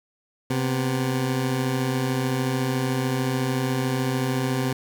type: tone pair together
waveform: 20% pulse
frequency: 130.9 / 248.1 Hz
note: C3 / B3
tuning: +1 / +8 cents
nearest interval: major seventh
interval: 1107 cents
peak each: -18 / -26 dBFS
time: 0.5-4.73 s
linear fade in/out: 5 ms
effects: none